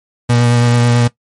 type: tone with vibrato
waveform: 35% pulse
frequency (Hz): 120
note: B2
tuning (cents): -49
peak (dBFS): -7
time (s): 0.29-1.08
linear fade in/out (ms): 10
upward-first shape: sine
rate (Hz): 9.1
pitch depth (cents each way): 14
effects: noise-tail reverb RT60 0.1 s tail -18 dB re dry + MP3 48 kbps